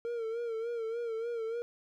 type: tone with vibrato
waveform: triangle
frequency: 460 Hz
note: A#4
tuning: 23 cents flat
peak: -31 dBFS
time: 0.05-1.62 s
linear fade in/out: 0 ms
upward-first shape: sine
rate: 3.4 Hz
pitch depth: 62 cents each way
effects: none